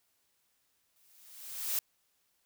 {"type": "noise with exponential growth", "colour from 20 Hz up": "blue", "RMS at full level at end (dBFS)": -30, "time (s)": [0.96, 1.79], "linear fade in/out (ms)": 1, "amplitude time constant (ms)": 180, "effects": ["white hiss -75 dBFS RMS until 2.45 s"]}